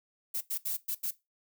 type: noise bursts at uneven times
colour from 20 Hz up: violet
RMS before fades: -33 dBFS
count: 5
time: 0.34-0.41 / 0.5-0.58 / 0.65-0.77 / 0.88-0.95 / 1.03-1.11 s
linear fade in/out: 10 ms
effects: noise-tail reverb RT60 0.2 s tail -17 dB re dry